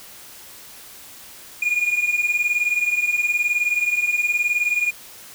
triangle beating tone pair, 2419 / 2438 Hz, D#7 / D#7, -49 / -36 cents, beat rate 19 Hz, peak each -22 / -18 dBFS, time 1.62-4.91 s, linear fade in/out 5 ms, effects white hiss -42 dBFS RMS until 5.34 s

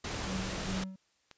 pink noise, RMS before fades -37 dBFS, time 0.04-0.84 s, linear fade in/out 5 ms
triangle tone with tremolo, 189.4 Hz, F#3, 41 cents sharp, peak -32 dBFS, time 0.27-0.96 s, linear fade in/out 5 ms, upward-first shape sine, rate 2.5 Hz, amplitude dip 75%
click, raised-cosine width 0.2 ms, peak -31 dBFS, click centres 1.313 s
effects white hiss -72 dBFS RMS until 1.37 s + resampled to 16000 Hz

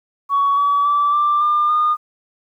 sine tone with pitch steps, 1122 / 1141 / 1160.2 / 1179.8 / 1199.8 / 1220 Hz, C#6 / C#6 / D6 / D6 / D6 / D#6, +21 / +50 / -21 / +8 / +37 / -34 cents, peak -12 dBFS, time 0.29-1.97 s, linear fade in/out 50 ms, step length 280 ms, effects tanh soft clip ceiling -9 dBFS + 9-bit

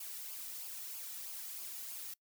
blue noise with flanger, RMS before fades -45 dBFS, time 0-2.14 s, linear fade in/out 5 ms, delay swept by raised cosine 0.51 to 1.91 ms, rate 3.1 Hz, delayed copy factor -0.55, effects noise-tail reverb RT60 0.1 s tail -24 dB re dry

